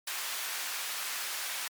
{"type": "high-pass noise", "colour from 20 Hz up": "pink", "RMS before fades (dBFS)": -36, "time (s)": [0.07, 1.68], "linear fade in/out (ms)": 5, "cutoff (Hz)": 1300, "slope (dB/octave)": 12, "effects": ["MP3 96 kbps"]}